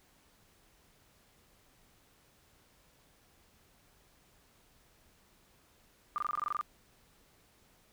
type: tone bursts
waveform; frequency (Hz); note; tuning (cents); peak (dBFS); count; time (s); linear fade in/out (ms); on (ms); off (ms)
sine; 1200; D6; +37; -30; 11; 6.16-6.611; 0; 21; 22
effects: pink hiss -66 dBFS RMS until 7.92 s